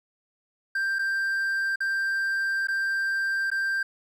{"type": "tone with dropouts", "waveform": "triangle", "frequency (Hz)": 1578, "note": "G6", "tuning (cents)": 11, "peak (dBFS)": -22, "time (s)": [0.75, 3.83], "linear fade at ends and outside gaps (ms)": 5, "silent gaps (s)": [[0.987, 0.991], [1.759, 1.804], [2.672, 2.684], [3.503, 3.515]], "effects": []}